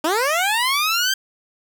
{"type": "linear sweep", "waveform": "15% pulse", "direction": "up", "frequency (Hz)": [293.7, 1591], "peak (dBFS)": -11, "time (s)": [0.04, 1.14], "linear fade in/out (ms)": 5, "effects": []}